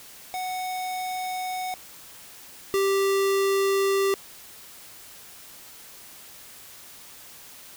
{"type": "tone pair in turn", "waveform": "square", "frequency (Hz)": [740, 392], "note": ["F#5", "G4"], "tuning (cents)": [0, 0], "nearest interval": "major seventh", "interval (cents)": 1100, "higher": "first", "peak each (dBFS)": [-29, -21], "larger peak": "second", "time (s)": [[0.34, 1.74], [2.74, 4.14]], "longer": "neither", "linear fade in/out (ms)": 0, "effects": ["white hiss -46 dBFS RMS until 7.76 s"]}